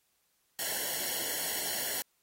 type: noise with comb filter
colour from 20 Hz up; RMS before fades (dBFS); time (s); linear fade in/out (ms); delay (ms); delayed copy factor
white; -34; 0.59-2.02; 0; 0.81; -0.8
effects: white hiss -74 dBFS RMS until 2.22 s + AAC 48 kbps